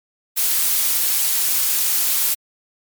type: noise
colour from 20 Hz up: blue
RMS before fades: -18 dBFS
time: 0.36-2.35 s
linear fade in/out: 20 ms
effects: MP3 96 kbps